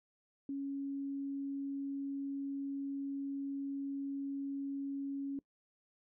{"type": "tone", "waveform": "sine", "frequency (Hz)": 277.2, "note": "C#4", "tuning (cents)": 0, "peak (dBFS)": -36, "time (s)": [0.49, 5.39], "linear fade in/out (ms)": 2, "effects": ["noise-tail reverb RT60 0.1 s tail -22 dB re dry"]}